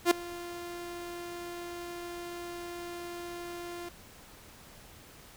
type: tone with ADSR envelope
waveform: sawtooth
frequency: 347.7 Hz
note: F4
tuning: 8 cents flat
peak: -14 dBFS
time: 0.05-3.89 s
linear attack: 61 ms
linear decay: 4 ms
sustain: -21 dB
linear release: 5 ms
effects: pink hiss -53 dBFS RMS until 5.36 s